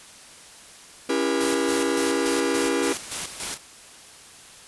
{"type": "chord", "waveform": "45% pulse", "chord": "C# diminished seventh", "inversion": "none", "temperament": "just", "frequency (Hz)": [277.2, 332.6, 399.1, 479], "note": ["C#4", "E4", "G4", "Bb4"], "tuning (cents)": [0, 16, 31, 47], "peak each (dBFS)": -27, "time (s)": [1.09, 2.93], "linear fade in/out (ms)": 5}
{"type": "noise with tremolo", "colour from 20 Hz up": "white", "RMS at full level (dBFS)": -29, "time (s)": [1.4, 3.58], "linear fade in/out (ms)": 10, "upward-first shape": "square", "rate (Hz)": 3.5, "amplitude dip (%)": 60}
{"effects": ["white hiss -46 dBFS RMS until 4.67 s", "resampled to 24000 Hz"]}